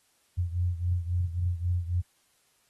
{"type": "beating tone pair", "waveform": "sine", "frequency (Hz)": [87.31, 91.01], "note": ["F2", "F#2"], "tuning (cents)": [0, -28], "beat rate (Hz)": 3.7, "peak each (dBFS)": [-27, -31], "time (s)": [0.37, 2.02], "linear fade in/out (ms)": 20, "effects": ["white hiss -68 dBFS RMS until 2.69 s", "AAC 32 kbps"]}